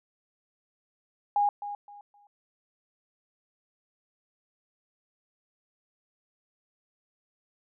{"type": "tone with echo", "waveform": "sine", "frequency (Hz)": 819, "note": "G#5", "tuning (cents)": -24, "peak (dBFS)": -21, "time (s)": [1.36, 1.49], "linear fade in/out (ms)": 2, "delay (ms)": 260, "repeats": 3, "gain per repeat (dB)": -12, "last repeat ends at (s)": 2.27, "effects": []}